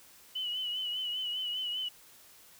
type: tone with vibrato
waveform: sine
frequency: 2975 Hz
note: F#7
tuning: 9 cents sharp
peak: -32 dBFS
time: 0.35-1.89 s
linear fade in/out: 10 ms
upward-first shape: sine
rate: 5 Hz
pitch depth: 50 cents each way
effects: white hiss -57 dBFS RMS until 2.59 s